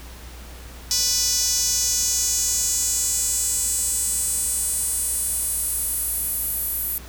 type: tone with high-pass filter sweep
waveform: sawtooth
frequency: 493.9 Hz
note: B4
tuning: in tune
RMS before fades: -23 dBFS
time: 0.91-6.98 s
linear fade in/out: 0 ms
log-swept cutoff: 5500 to 12000 Hz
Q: 3.8
effects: added 60 Hz sine -38 dBFS peak until 7.08 s + pink hiss -43 dBFS RMS until 7.08 s